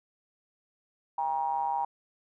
triangle ring-modulated tone, 72.6 Hz, D2, 19 cents flat, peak -22 dBFS, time 1.18-1.85 s, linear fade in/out 5 ms, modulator 873 Hz, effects none

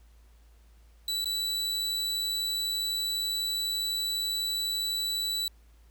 40% pulse tone with dropouts, 3951 Hz, B7, in tune, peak -27 dBFS, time 1.08-5.48 s, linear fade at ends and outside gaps 2 ms, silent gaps 1.245-1.256 s, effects added 56 Hz sine -54 dBFS peak until 5.9 s + pink hiss -67 dBFS RMS until 5.9 s

